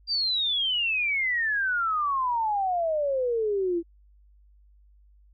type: exponential sweep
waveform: sine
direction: down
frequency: 4779 to 329.6 Hz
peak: -23 dBFS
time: 0.07-3.83 s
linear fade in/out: 50 ms
effects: added 50 Hz sine -54 dBFS peak until 5.33 s

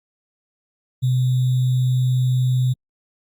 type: tone with sample-and-hold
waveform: sine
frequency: 127.1 Hz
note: C3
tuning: 50 cents flat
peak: -15 dBFS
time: 1.02-2.74 s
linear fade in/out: 20 ms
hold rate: 3675 Hz
effects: Opus 48 kbps

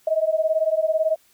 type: beating tone pair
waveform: sine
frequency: 626 / 644 Hz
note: D#5 / E5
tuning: +10 / -41 cents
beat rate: 18 Hz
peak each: -21 dBFS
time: 0.07-1.16 s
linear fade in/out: 5 ms
effects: white hiss -59 dBFS RMS until 1.33 s

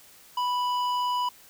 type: tone with hard clipping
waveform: triangle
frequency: 987.8 Hz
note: B5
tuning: in tune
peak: -26 dBFS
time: 0.37-1.29 s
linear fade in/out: 5 ms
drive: 13 dB
effects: white hiss -53 dBFS RMS until 1.49 s

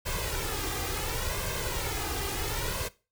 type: noise with flanger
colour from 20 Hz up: pink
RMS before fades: -32 dBFS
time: 0.05-2.89 s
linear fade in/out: 20 ms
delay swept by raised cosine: 1.9 to 2.51 ms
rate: 0.7 Hz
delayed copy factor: +0.7
effects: noise-tail reverb RT60 0.3 s tail -19 dB re dry

